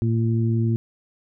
harmonic tone, 114 Hz, A#2, 38 cents flat, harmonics 1 / 2 / 3, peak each -19 / -25 / -29 dBFS, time 0.02-0.76 s, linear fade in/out 0 ms, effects none

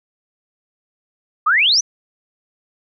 sine exponential sweep, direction up, 1153 to 6272 Hz, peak -11 dBFS, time 1.46-1.81 s, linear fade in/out 10 ms, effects none

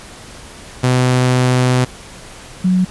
sawtooth / sine tone pair in turn, 126.5 / 183.92 Hz, B2 / F#3, +42 / -10 cents, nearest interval tritone, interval 648 cents, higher second, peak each -7 / -10 dBFS, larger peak first, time 0.83-1.85 / 2.64-2.85 s, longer first, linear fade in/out 10 ms, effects pink hiss -36 dBFS RMS until 2.9 s + resampled to 24000 Hz

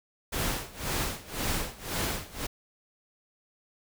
pink noise with tremolo, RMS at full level -29 dBFS, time 0.32-2.47 s, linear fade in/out 10 ms, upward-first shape sine, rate 1.9 Hz, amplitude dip 90%, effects none

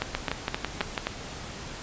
two click trains, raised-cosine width 0.3 ms, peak -10 / -10 dBFS, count 5 / 6, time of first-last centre 0.02-1.07 / 0.15-0.978 s, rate 3.81 / 6.04 Hz, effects pink hiss -39 dBFS RMS until 1.82 s + resampled to 16000 Hz

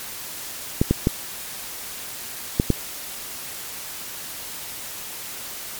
clicks, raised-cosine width 3 ms, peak -3 dBFS, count 5, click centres 0.815 / 0.91 / 1.071 / 2.599 / 2.703 s, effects white hiss -34 dBFS RMS until 5.79 s + MP3 96 kbps

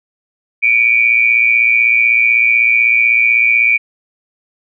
sine tone pair together, 2286 / 2402 Hz, D7 / D7, -47 / +38 cents, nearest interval minor second, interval 85 cents, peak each -11 dBFS, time 0.62-3.78 s, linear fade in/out 20 ms, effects none

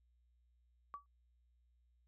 sine tone with exponential decay, 1146 Hz, D6, 43 cents flat, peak -40 dBFS, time 0.94-1.06 s, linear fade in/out 0 ms, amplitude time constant 25 ms, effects added 60 Hz sine -70 dBFS peak until 2.07 s

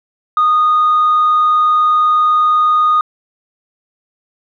sine tone, 1234 Hz, D#6, 15 cents flat, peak -7 dBFS, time 0.37-3.01 s, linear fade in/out 2 ms, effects tanh soft clip ceiling -6 dBFS

